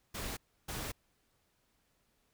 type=noise bursts at uneven times; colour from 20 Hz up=pink; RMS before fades=-40 dBFS; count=2; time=0.14-0.37 / 0.68-0.92 s; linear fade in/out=10 ms; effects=pink hiss -75 dBFS RMS until 2.33 s

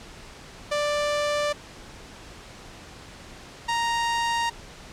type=tone pair in turn; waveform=sawtooth; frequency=589 / 932.5 Hz; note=D5 / A#5; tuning=+5 / 0 cents; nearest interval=minor sixth; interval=795 cents; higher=second; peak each=-19 dBFS; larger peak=neither; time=0.71-1.53 / 3.68-4.5 s; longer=neither; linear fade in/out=10 ms; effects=pink hiss -44 dBFS RMS until 4.92 s + low-pass 7000 Hz 12 dB/octave

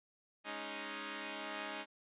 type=chord; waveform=5% pulse; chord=Ab suspended fourth; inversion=none; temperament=equal; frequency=207.7 / 277.2 / 311.1 Hz; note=Ab3 / Db4 / Eb4; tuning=0 / 0 / 0 cents; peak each=-36 / -35 / -33 dBFS; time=0.44-1.86 s; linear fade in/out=50 ms; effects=resampled to 8000 Hz

